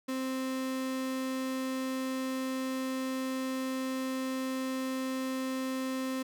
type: tone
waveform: 35% pulse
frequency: 261.6 Hz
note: C4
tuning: in tune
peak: -30 dBFS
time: 0.08-6.23 s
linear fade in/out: 10 ms
effects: none